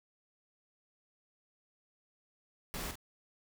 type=noise with echo; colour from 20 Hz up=pink; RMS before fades=-40 dBFS; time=2.74-2.91 s; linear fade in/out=0 ms; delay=45 ms; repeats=1; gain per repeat=-7 dB; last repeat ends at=2.955 s; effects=none